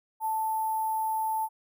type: tone with sample-and-hold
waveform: sine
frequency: 880 Hz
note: A5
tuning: in tune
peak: -26 dBFS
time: 0.2-1.49 s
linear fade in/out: 50 ms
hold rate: 11025 Hz
effects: none